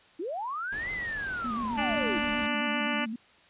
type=linear two-way sweep; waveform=sine; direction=up then down; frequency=293.7 to 2079 to 293.7 Hz; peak=-31 dBFS; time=0.19-2.19 s; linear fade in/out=10 ms; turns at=0.91 s
type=noise; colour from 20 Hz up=pink; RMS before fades=-43 dBFS; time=0.72-2.47 s; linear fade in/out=5 ms
type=tone with vibrato; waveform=sine; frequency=230 Hz; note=A#3; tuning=23 cents flat; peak=-32 dBFS; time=1.44-3.16 s; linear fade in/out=5 ms; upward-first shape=square; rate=7.7 Hz; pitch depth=78 cents each way
type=harmonic tone; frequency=293.7 Hz; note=D4; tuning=in tune; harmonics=1 / 2 / 3 / 4 / 5 / 6 / 7 / 8 / 9 / 10; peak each=-37 / -37 / -37 / -37 / -37 / -37 / -37 / -37 / -37 / -37 dBFS; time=1.77-3.06 s; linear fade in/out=20 ms
effects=white hiss -58 dBFS RMS until 3.49 s + resampled to 8000 Hz